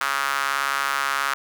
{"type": "tone with high-pass filter", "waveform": "sawtooth", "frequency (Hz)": 138.59, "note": "C#3", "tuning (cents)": 0, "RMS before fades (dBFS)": -24, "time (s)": [0.01, 1.34], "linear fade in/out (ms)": 0, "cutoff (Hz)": 1300, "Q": 3.4, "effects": []}